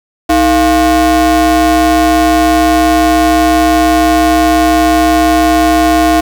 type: ring-modulated tone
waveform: square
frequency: 189.3 Hz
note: F#3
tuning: 40 cents sharp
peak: -4 dBFS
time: 0.29-6.21 s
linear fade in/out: 10 ms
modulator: 505 Hz
effects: 7-bit